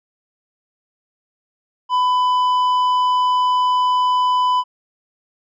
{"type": "tone with tanh clipping", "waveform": "sine", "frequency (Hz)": 1000, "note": "B5", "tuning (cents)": 21, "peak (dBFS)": -15, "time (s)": [1.89, 4.64], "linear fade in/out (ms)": 50, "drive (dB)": 7, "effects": []}